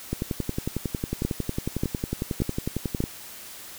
two click trains, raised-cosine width 3 ms, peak -13 / -11 dBFS, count 33 / 4, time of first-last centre 0.13-3.039 / 1.25-3.004 s, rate 11 / 1.71 Hz, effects white hiss -42 dBFS RMS until 3.78 s

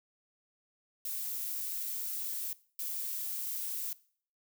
violet noise bursts at uneven times, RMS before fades -37 dBFS, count 2, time 1.05-2.53 / 2.79-3.93 s, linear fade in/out 2 ms, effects noise-tail reverb RT60 0.5 s tail -20 dB re dry

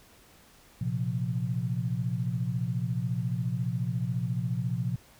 sine chord, Bb suspended second, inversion none, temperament equal, 116.54 / 130.81 / 174.61 Hz, Bb2 / C3 / F3, 0 / 0 / 0 cents, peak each -31 / -31 / -33 dBFS, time 0.81-4.96 s, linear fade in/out 5 ms, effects pink hiss -57 dBFS RMS until 5.19 s

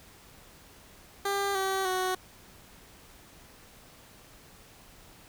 15% pulse tone with pitch steps, 398.4 / 384.4 / 370.9 Hz, G4 / G4 / F#4, +28 / -34 / +4 cents, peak -21 dBFS, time 1.25-2.15 s, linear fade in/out 5 ms, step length 300 ms, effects pink hiss -54 dBFS RMS until 5.28 s

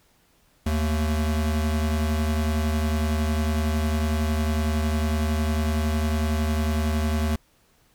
square tone pair together, 77.78 / 222.4 Hz, D#2 / A3, 0 / +19 cents, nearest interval octave + tritone, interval 1819 cents, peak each -23 / -29 dBFS, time 0.66-7.36 s, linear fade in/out 5 ms, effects pink hiss -62 dBFS RMS until 7.94 s

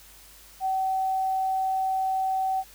sine tone, 762 Hz, G5, 49 cents flat, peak -23 dBFS, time 0.6-2.64 s, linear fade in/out 50 ms, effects added 50 Hz sine -56 dBFS peak until 2.74 s + white hiss -51 dBFS RMS until 2.74 s

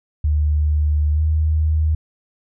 sine tone with pitch glide, 75.1 to 77.88 Hz, D2 to D#2, +39 to +2 cents, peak -14 dBFS, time 0.24-1.95 s, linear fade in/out 5 ms, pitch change +63 cents, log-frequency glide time 1.13-1.21 s, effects none

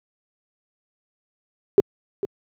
sine tone with echo, 398.2 Hz, G4, 27 cents sharp, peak -8 dBFS, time 1.78-1.8 s, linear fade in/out 0 ms, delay 450 ms, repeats 1, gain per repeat -13 dB, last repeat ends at 2.25 s, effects high-pass 100 Hz 12 dB/octave

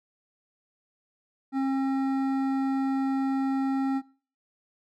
sine tone with hard clipping, 269.1 Hz, C4, 49 cents sharp, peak -26 dBFS, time 1.52-4.02 s, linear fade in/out 50 ms, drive 11 dB, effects noise-tail reverb RT60 0.4 s tail -21 dB re dry

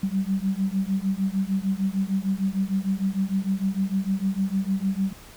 sine beating tone pair, 190 / 196.6 Hz, F#3 / G3, +46 / +5 cents, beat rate 6.6 Hz, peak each -25 dBFS, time 0.03-5.13 s, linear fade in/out 5 ms, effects pink hiss -47 dBFS RMS until 5.36 s

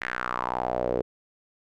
sawtooth tone with band-pass filter sweep, 61.74 Hz, B1, in tune, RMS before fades -29 dBFS, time 0.01-1.02 s, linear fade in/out 10 ms, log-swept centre 1900 to 440 Hz, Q 4.1, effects none

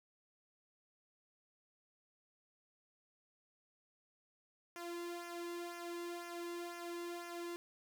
sawtooth tone with flanger, 345.4 Hz, F4, 19 cents flat, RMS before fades -45 dBFS, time 4.76-7.56 s, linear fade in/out 0 ms, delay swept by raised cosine 0.24 to 1.64 ms, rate 2 Hz, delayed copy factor -0.65, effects 12-bit

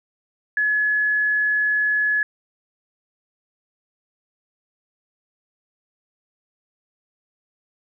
sine tone, 1700 Hz, G#6, 40 cents sharp, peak -17 dBFS, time 0.57-2.23 s, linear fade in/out 2 ms, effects none

